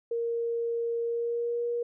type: tone with pitch glide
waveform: sine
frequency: 466.2 to 475.2 Hz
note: A#4 to A#4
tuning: 0 to +33 cents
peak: -27 dBFS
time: 0.11-1.83 s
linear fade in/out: 5 ms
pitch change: +33 cents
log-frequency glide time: 1.02-1.65 s
effects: none